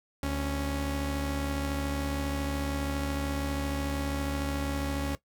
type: tone pair together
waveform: sawtooth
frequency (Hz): 72.91 / 277.2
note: D2 / C#4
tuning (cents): -12 / 0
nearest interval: octave + major seventh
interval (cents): 2312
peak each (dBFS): -28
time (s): 0.23-5.15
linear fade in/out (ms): 0
effects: noise-tail reverb RT60 0.1 s tail -17 dB re dry